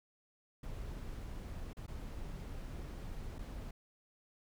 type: noise with dropouts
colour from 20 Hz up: brown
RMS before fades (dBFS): -44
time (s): 0.63-3.71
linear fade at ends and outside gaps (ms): 5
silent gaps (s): 1.732-1.768 / 1.866-1.879 / 3.385-3.389
effects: none